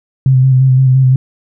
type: tone with vibrato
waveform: sine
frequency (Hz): 130.81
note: C3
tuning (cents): 0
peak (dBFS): -5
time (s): 0.26-1.16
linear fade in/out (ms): 2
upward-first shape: square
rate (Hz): 5.8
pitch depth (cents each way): 25
effects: none